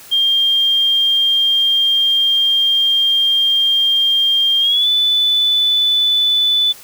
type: tone with pitch glide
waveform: sine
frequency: 3200 to 3490 Hz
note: G7 to A7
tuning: +35 to -15 cents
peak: -11 dBFS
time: 0.11-6.73 s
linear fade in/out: 20 ms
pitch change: +150 cents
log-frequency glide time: 4.6-4.87 s
effects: white hiss -39 dBFS RMS until 6.83 s